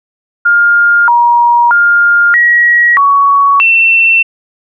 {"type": "tone with pitch steps", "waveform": "sine", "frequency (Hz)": [1410, 951, 1408, 1908, 1121, 2692], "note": ["F6", "A#5", "F6", "A#6", "C#6", "E7"], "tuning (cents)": [16, 34, 14, 40, 19, 36], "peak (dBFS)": -4, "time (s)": [0.45, 4.23], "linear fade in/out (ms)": 10, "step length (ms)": 630, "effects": []}